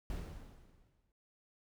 brown noise with exponential decay, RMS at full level -39 dBFS, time 0.1-1.12 s, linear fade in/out 1 ms, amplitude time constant 220 ms, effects none

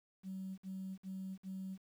sine tone bursts, 190 Hz, F#3, 46 cents sharp, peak -40 dBFS, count 4, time 0.23-1.78 s, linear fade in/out 50 ms, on 350 ms, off 50 ms, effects tanh soft clip ceiling -37 dBFS + 11-bit

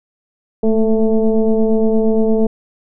sine tone with frequency modulation, 218.7 Hz, A3, 10 cents flat, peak -10 dBFS, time 0.63-2.47 s, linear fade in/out 5 ms, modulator 223 Hz, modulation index 1.4, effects none

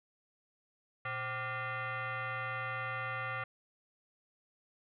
sine tone with frequency modulation, 120 Hz, B2, 49 cents flat, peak -35 dBFS, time 1.05-3.44 s, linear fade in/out 5 ms, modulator 647 Hz, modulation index 3.2, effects none

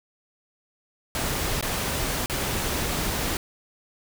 pink noise with dropouts, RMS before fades -27 dBFS, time 1.15-3.37 s, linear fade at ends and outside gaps 1 ms, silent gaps 1.611-1.626 / 2.26-2.297 s, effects none

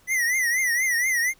square tone with vibrato, 1975.5 Hz, B6, in tune, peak -21 dBFS, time 0.07-1.34 s, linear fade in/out 50 ms, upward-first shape triangle, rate 4.2 Hz, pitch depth 140 cents each way, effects pink hiss -58 dBFS RMS until 1.39 s

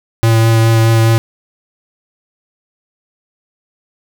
square tone with vibrato, 113.3 Hz, A#2, 49 cents flat, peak -8 dBFS, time 0.23-1.18 s, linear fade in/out 0 ms, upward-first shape triangle, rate 4.8 Hz, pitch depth 14 cents each way, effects 7-bit

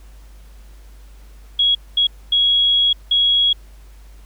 sine tone bursts at uneven times, 3322 Hz, G#7, in tune, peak -12 dBFS, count 4, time 1.59-1.75 / 1.97-2.07 / 2.32-2.93 / 3.11-3.53 s, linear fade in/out 5 ms, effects added 50 Hz sine -39 dBFS peak until 4.25 s + pink hiss -53 dBFS RMS until 4.25 s

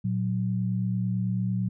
sine tone pair together, 115.97 / 185 Hz, A#2 / F#3, -9 / 0 cents, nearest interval minor sixth, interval 809 cents, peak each -27 dBFS, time 0.04-1.69 s, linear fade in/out 10 ms, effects none

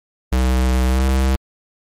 square tone with pitch glide, 63.7 to 65.83 Hz, C2 to C2, -46 to +11 cents, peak -14 dBFS, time 0.32-1.36 s, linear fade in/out 5 ms, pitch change +57 cents, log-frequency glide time 0.89-1.04 s, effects MP3 64 kbps

